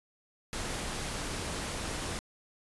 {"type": "noise", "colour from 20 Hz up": "pink", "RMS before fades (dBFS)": -36, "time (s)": [0.53, 2.19], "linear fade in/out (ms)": 0, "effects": ["resampled to 24000 Hz"]}